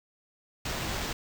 pink noise with sample-and-hold, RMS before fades -33 dBFS, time 0.65-1.13 s, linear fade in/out 5 ms, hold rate 11025 Hz, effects none

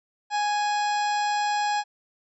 harmonic tone with a mistuned harmonic, 830.6 Hz, G#5, in tune, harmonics 1 / 2 / 3 / 4 / 5 / 6 / 7 / 9, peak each -23 / -32 / -37 / -39 / -39 / -39 / -44 / -42 dBFS, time 0.3-1.84 s, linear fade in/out 50 ms, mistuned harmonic 6, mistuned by +22 cents, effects none

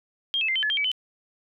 sine tone with pitch steps, 3216 / 2612 / 2088 / 3086 / 1714 / 3182 / 2287 / 3034 Hz, G7 / E7 / C7 / G7 / A6 / G7 / D7 / F#7, +44 / -17 / -4 / -28 / -46 / +25 / -47 / +43 cents, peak -22 dBFS, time 0.34-0.916 s, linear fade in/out 0 ms, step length 72 ms, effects none

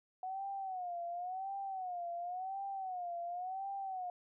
sine tone with vibrato, 737 Hz, F#5, 7 cents flat, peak -38 dBFS, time 0.23-4.1 s, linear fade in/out 2 ms, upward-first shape sine, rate 0.93 Hz, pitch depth 120 cents each way, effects none

